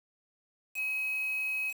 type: tone with quantisation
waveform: sine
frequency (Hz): 2548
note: D#7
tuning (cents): +41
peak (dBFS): -30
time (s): 0.74-1.74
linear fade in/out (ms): 50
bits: 7
effects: none